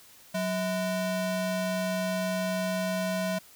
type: ring-modulated tone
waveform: square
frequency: 415.3 Hz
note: G#4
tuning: in tune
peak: -25 dBFS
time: 0.34-3.39 s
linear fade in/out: 10 ms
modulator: 230 Hz
effects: white hiss -54 dBFS RMS until 3.55 s